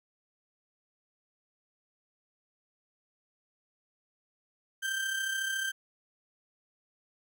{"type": "tone with amplitude modulation", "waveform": "35% pulse", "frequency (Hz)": 1568, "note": "G6", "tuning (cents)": 0, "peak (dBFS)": -27, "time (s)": [4.82, 5.72], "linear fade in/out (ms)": 20, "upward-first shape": "sine", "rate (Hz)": 33.9, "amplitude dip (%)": 45, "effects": []}